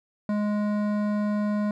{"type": "tone with hard clipping", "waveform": "triangle", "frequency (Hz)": 208.4, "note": "G#3", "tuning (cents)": 6, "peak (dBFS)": -25, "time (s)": [0.29, 1.71], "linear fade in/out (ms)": 2, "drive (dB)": 17, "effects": []}